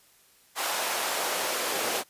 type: noise with high-pass filter sweep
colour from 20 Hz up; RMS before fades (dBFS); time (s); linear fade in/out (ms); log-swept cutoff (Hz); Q
pink; -29; 0.55-2.04; 50; 790 to 430; 1.2
effects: white hiss -60 dBFS RMS until 2.09 s + resampled to 32000 Hz